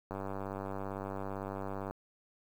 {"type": "click train", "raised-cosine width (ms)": 1, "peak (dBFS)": -25, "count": 177, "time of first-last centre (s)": [0.11, 1.91], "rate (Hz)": 97.8, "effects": ["9-bit"]}